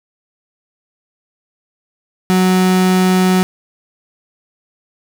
35% pulse tone, 185 Hz, F#3, in tune, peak -8 dBFS, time 2.3-3.43 s, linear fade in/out 0 ms, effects none

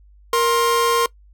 45% pulse tone pair together, 467.9 / 1058 Hz, A#4 / C6, +6 / +19 cents, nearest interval octave + major second, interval 1413 cents, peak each -18 dBFS, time 0.33-1.06 s, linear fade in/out 2 ms, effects noise-tail reverb RT60 0.1 s tail -21 dB re dry + added 50 Hz sine -46 dBFS peak until 1.33 s

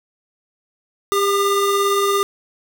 square tone pair together, 398.2 / 1212 Hz, G4 / D#6, +27 / -46 cents, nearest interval octave + perfect fifth, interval 1927 cents, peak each -18 / -20 dBFS, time 1.12-2.23 s, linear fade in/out 0 ms, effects none

